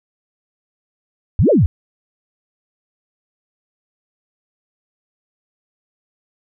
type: exponential two-way sweep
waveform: sine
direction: up then down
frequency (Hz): 70.1 to 632 to 70.1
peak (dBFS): -9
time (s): 1.39-1.66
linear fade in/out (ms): 0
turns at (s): 1.5
effects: none